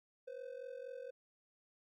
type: ring-modulated tone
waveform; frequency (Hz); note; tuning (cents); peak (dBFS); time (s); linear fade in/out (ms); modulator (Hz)
triangle; 511; C5; -41; -40; 0.27-1.11; 10; 22.1
effects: none